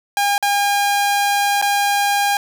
sawtooth tone with dropouts, 809 Hz, G#5, 46 cents flat, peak -11 dBFS, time 0.17-2.37 s, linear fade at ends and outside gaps 1 ms, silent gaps 0.38-0.426 / 1.615-1.624 s, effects none

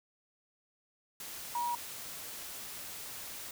sine tone in noise, 957 Hz, A#5, 45 cents sharp, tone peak -31 dBFS, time 1.55-1.75 s, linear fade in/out 2 ms, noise white, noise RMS -44 dBFS, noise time 1.2-3.51 s, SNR +10 dB, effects none

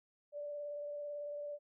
sine tone with vibrato, 584 Hz, D5, 10 cents flat, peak -40 dBFS, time 0.32-1.59 s, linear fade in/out 50 ms, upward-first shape square, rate 18 Hz, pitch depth 12 cents each way, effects none

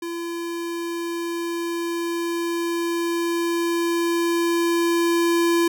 square tone with level ramp, 339.5 Hz, F4, 49 cents flat, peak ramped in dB -28 to -17 dBFS, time 0.02-5.68 s, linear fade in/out 5 ms, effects none

